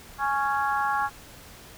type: harmonic tone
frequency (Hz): 277.2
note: C#4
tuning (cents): 0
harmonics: 3 / 4 / 5 / 6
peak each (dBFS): -26 / -28 / -30 / -32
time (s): 0.18-1.1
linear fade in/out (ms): 50
effects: pink hiss -47 dBFS RMS until 1.77 s